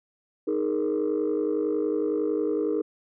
sine chord, D# suspended fourth, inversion none, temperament equal, 311.1 / 415.3 / 466.2 Hz, D#4 / G#4 / A#4, 0 / 0 / 0 cents, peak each -26 / -26 / -27 dBFS, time 0.47-2.82 s, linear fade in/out 10 ms, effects tanh soft clip ceiling -18 dBFS

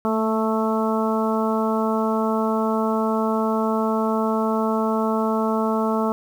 harmonic tone with a mistuned harmonic, 220 Hz, A3, in tune, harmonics 1 / 2 / 3 / 4 / 5 / 6, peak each -22 / -25 / -27 / -28 / -29 / -30 dBFS, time 0.05-6.12 s, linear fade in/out 0 ms, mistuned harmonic 1, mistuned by +17 cents, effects 8-bit

